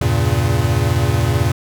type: chord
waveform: square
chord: E diminished seventh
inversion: none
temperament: equal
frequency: 82.41 / 98 / 116.54 / 138.59 Hz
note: E2 / G2 / Bb2 / Db3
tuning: 0 / 0 / 0 / 0 cents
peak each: -21 / -21 / -18 / -22 dBFS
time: 0.01-1.52 s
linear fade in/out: 5 ms
effects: none